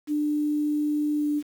sine tone with pitch glide, 297.7 to 295.6 Hz, D4 to D4, +24 to +11 cents, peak -22 dBFS, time 0.07-1.43 s, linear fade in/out 50 ms, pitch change -13 cents, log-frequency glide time 1.17-1.28 s, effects 8-bit

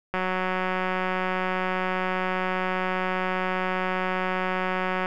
click train, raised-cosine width 0.5 ms, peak -12 dBFS, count 911, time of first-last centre 0.14-5.059 s, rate 185 Hz, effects none

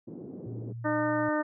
white band-pass noise, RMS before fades -42 dBFS, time 0.07-0.73 s, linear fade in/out 10 ms, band 150 to 370 Hz, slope 24 dB/octave
sine tone with pitch glide, 116.2 to 119.12 Hz, A#2 to A#2, -5 to +38 cents, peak -36 dBFS, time 0.46-1.29 s, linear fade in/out 5 ms, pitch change +43 cents, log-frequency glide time 0.73-1.16 s
harmonic tone, 303.3 Hz, D#4, 44 cents flat, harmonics 1 / 2 / 3 / 4 / 5 / 6, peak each -29 / -30 / -35 / -35 / -37 / -37 dBFS, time 0.84-1.43 s, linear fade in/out 20 ms
effects none

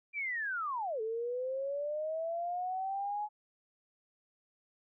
sine linear two-way sweep, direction down then up, 2389 to 433.6 to 847 Hz, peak -33 dBFS, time 0.13-3.29 s, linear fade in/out 50 ms, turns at 1.01 s, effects none

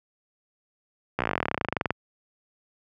slowing click train, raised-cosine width 0.5 ms, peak -9 dBFS, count 26, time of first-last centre 1.19-1.906 s, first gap 15 ms, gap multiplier 1.05, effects high-pass 80 Hz 12 dB/octave

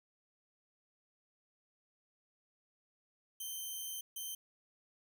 5% pulse tone bursts at uneven times, 3107 Hz, G7, 16 cents flat, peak -32 dBFS, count 2, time 3.4-4.01 / 4.16-4.35 s, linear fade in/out 5 ms, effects none

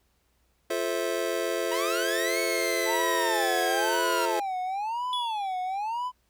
square chord, F major seventh, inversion none, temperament just, 349.2 / 436.5 / 523.8 / 654.8 Hz, F4 / A4 / C5 / E5, 0 / -14 / +2 / -12 cents, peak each -33 dBFS, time 0.7-4.4 s, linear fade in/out 5 ms
sawtooth linear two-way sweep, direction up then down, 932.3 to 2217 to 1367 Hz, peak -26 dBFS, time 1.71-4.26 s, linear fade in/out 10 ms, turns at 2.4 s
triangle tone with vibrato, 857 Hz, A5, 46 cents flat, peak -26 dBFS, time 2.85-6.12 s, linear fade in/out 50 ms, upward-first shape sine, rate 1 Hz, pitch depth 270 cents each way
triangle tone with exponential decay, 3396 Hz, G#7, 38 cents sharp, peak -26 dBFS, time 5.13-5.78 s, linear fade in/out 1 ms, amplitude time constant 140 ms
effects added 60 Hz sine -70 dBFS peak until 6.29 s + pink hiss -71 dBFS RMS until 6.29 s

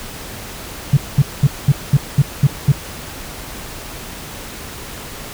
sine tone bursts, 140 Hz, C#3, 18 cents sharp, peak -5 dBFS, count 8, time 0.93-2.72 s, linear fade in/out 5 ms, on 40 ms, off 210 ms, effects tanh soft clip ceiling -1 dBFS + pink hiss -31 dBFS RMS until 5.33 s

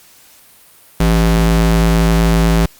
square ring-modulated tone, 111.1 Hz, A2, 17 cents sharp, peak -7 dBFS, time 1-2.66 s, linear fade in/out 5 ms, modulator 57.6 Hz, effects white hiss -45 dBFS RMS until 2.79 s + Opus 48 kbps

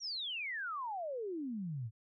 sine exponential sweep, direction down, 5860 to 103.83 Hz, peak -37 dBFS, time 0-1.91 s, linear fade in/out 50 ms, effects none

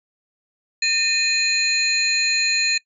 sine tone cluster, 1816 / 2487 / 4149 / 6960 Hz, A#6 / D#7 / C8 / A8, -46 / -1 / -15 / -20 cents, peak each -27 / -20 / -21 / -26 dBFS, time 0.82-2.78 s, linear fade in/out 5 ms, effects noise-tail reverb RT60 0.1 s tail -21 dB re dry

